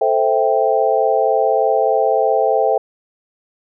sine chord, A minor seventh, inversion none, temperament equal, 440 / 523.3 / 659.3 / 784 Hz, A4 / C5 / E5 / G5, 0 / 0 / 0 / 0 cents, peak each -18 dBFS, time 0.01-2.78 s, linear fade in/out 5 ms, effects none

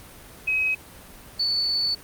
sine tone pair in turn, 2541 / 4474 Hz, D#7 / C#8, +36 / +15 cents, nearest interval minor seventh, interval 979 cents, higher second, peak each -20 dBFS, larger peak neither, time 0.47-0.75 / 1.39-1.95 s, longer second, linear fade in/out 10 ms, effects pink hiss -45 dBFS RMS until 2.03 s + Opus 32 kbps

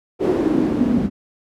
pink noise with band-pass filter sweep, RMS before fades -18 dBFS, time 0.19-1.1 s, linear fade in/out 50 ms, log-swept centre 390 to 210 Hz, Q 4.4, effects none

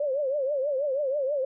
sine tone with vibrato, 557 Hz, C#5, 8 cents sharp, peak -24 dBFS, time 0-1.45 s, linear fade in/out 5 ms, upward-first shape triangle, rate 6.2 Hz, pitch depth 160 cents each way, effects none

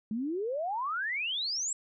sine exponential sweep, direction up, 207.7 to 7820 Hz, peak -30 dBFS, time 0.11-1.73 s, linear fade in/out 2 ms, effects none

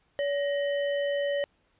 sine tone with sample-and-hold, 569 Hz, C#5, 45 cents sharp, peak -25 dBFS, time 0.19-1.44 s, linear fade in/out 0 ms, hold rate 2450 Hz, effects pink hiss -69 dBFS RMS until 1.79 s + resampled to 8000 Hz

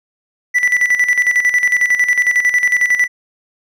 triangle tone with tremolo, 1973 Hz, B6, 2 cents flat, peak -7 dBFS, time 0.54-3.08 s, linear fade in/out 20 ms, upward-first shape square, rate 11 Hz, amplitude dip 65%, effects none

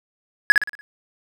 triangle tone with echo, 1684 Hz, G#6, 24 cents sharp, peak -4 dBFS, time 0.5-0.52 s, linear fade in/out 0 ms, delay 58 ms, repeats 5, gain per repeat -7 dB, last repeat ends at 0.81 s, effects none

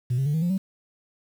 sine tone with pitch steps, 123.47 / 134.64 / 146.83 / 160.12 / 174.61 / 190.42 Hz, B2 / C3 / D3 / D#3 / F3 / G3, 0 / +50 / 0 / +50 / 0 / -50 cents, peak -19 dBFS, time 0.1-0.58 s, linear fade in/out 10 ms, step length 80 ms, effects tanh soft clip ceiling -19 dBFS + 8-bit

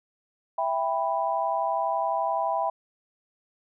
sine chord, E minor, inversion none, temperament just, 659.3 / 791.1 / 988.9 Hz, E5 / G5 / B5, 0 / +16 / +2 cents, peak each -28 dBFS, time 0.58-2.7 s, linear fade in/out 5 ms, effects none

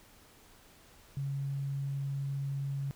sine tone, 138.59 Hz, C#3, in tune, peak -32 dBFS, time 1.17-2.91 s, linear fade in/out 0 ms, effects pink hiss -59 dBFS RMS until 2.95 s

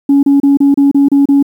sine tone bursts, 280 Hz, C#4, 18 cents sharp, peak -3 dBFS, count 8, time 0.09-1.427 s, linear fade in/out 5 ms, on 140 ms, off 31 ms, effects tanh soft clip ceiling -2 dBFS + 7-bit

